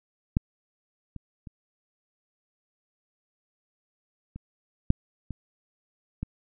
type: clicks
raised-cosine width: 5 ms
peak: -9 / -26 / -28 / -26 / -6 / -22 / -18 dBFS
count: 7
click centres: 0.369 / 1.163 / 1.472 / 4.36 / 4.904 / 5.307 / 6.23 s
effects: none